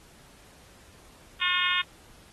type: harmonic tone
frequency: 359.4 Hz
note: F4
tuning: 50 cents sharp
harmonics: 3 / 4 / 5 / 6 / 7 / 8 / 9 / 10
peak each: -32 / -32 / -32 / -32 / -32 / -32 / -32 / -32 dBFS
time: 1.41-1.82 s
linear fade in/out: 10 ms
effects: pink hiss -55 dBFS RMS until 2.32 s + AAC 32 kbps